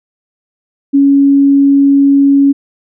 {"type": "tone", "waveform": "sine", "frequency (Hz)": 278.6, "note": "C#4", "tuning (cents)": 9, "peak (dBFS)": -4, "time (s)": [0.93, 2.53], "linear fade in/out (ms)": 20, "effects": []}